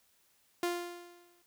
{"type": "tone with exponential decay", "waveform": "sawtooth", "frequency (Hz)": 349.2, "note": "F4", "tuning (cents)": 0, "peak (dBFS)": -25, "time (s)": [0.63, 1.42], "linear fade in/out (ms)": 2, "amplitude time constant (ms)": 170, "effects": ["white hiss -70 dBFS RMS until 1.46 s"]}